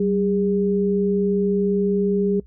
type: tone pair together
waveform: sine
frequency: 192.07 / 406.6 Hz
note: G3 / G#4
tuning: -35 / -37 cents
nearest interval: octave + minor second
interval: 1298 cents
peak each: -20 dBFS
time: 0-2.4 s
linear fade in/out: 5 ms
effects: noise-tail reverb RT60 0.1 s tail -22 dB re dry + added 60 Hz sine -44 dBFS peak until 2.46 s